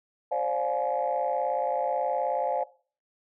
sine chord, D half-diminished seventh, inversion third, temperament just, 528.6 / 587.3 / 704.8 / 845.8 Hz, C5 / D5 / F5 / Ab5, +18 / 0 / +16 / +31 cents, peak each -30 dBFS, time 0.31-2.64 s, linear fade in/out 10 ms, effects noise-tail reverb RT60 0.4 s tail -19 dB re dry + tanh soft clip ceiling -17 dBFS

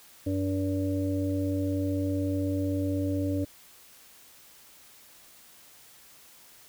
harmonic tone, 96 Hz, G2, 36 cents flat, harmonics 1 / 3 / 5 / 6, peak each -30 / -28 / -39 / -36 dBFS, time 0.26-3.45 s, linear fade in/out 10 ms, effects white hiss -54 dBFS RMS until 6.68 s

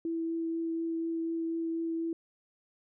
sine tone with vibrato, 329.6 Hz, E4, in tune, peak -30 dBFS, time 0.05-2.13 s, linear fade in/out 2 ms, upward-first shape triangle, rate 4.1 Hz, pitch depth 10 cents each way, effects none

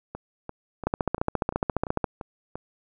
two click trains, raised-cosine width 1 ms, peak -20 / -9 dBFS, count 8 / 18, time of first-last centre 0.15-2.555 / 0.87-2.042 s, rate 2.91 / 14.5 Hz, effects none

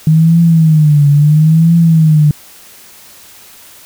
sine tone with vibrato, 155.56 Hz, D#3, in tune, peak -4 dBFS, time 0.07-2.31 s, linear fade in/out 2 ms, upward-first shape triangle, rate 0.74 Hz, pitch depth 150 cents each way, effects white hiss -38 dBFS RMS until 3.85 s

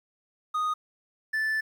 triangle tone pair in turn, 1241 / 1755 Hz, D#6 / A6, -5 / -5 cents, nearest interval tritone, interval 600 cents, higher second, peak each -23 dBFS, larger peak neither, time 0.54-0.74 / 1.33-1.61 s, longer second, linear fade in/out 10 ms, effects 10-bit

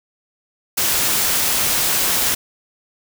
white noise, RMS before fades -18 dBFS, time 0.77-2.35 s, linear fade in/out 10 ms, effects none

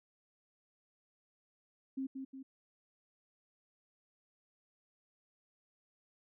sine tone with echo, 266.8 Hz, C4, 34 cents sharp, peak -35 dBFS, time 1.97-2.07 s, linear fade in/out 10 ms, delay 180 ms, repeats 2, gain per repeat -5 dB, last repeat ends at 2.43 s, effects none

